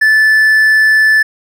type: tone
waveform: triangle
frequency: 1748 Hz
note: A6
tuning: 12 cents flat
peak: -4 dBFS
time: 0.01-1.23 s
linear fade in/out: 10 ms
effects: none